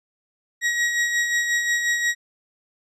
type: tone with tremolo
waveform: 40% pulse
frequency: 1902 Hz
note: A#6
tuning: 34 cents sharp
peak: -17 dBFS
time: 0.61-2.15 s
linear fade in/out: 50 ms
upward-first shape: sine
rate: 5.6 Hz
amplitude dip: 45%
effects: resampled to 24000 Hz